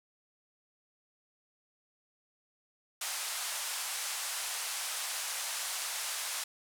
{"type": "band-pass noise", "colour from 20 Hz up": "white", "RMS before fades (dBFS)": -37, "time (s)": [3.01, 6.44], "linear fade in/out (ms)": 5, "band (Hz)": [670, 11000], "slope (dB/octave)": 24, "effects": []}